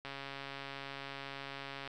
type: click train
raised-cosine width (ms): 0.3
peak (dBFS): -27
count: 253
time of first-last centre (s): 0.05-1.876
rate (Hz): 138
effects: none